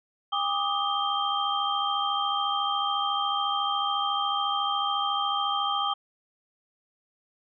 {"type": "tone cluster", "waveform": "sine", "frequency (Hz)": [806, 1174, 1248, 3166], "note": ["G5", "D6", "D#6", "G7"], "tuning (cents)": [48, -1, 5, 17], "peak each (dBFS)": -30, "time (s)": [0.32, 5.94], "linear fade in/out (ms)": 10, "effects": []}